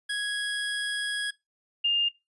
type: tone pair in turn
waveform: 25% pulse / sine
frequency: 1661.2 / 2814 Hz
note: G#6 / F7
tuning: 0 / +12 cents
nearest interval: major sixth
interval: 912 cents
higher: second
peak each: -24 / -21 dBFS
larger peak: second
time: 0.09-1.31 / 1.84-2.09 s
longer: first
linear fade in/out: 10 ms
effects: noise-tail reverb RT60 0.2 s tail -21 dB re dry + resampled to 24000 Hz